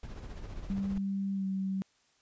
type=noise with tremolo; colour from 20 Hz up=brown; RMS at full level=-40 dBFS; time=0.03-0.98 s; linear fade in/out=2 ms; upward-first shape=sine; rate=15 Hz; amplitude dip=50%
type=tone with pitch glide; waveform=sine; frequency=196 to 191.86 Hz; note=G3 to G3; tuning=0 to -37 cents; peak=-30 dBFS; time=0.7-1.82 s; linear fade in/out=0 ms; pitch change=-37 cents; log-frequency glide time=1.34-1.45 s
effects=white hiss -69 dBFS RMS until 2.21 s + resampled to 16000 Hz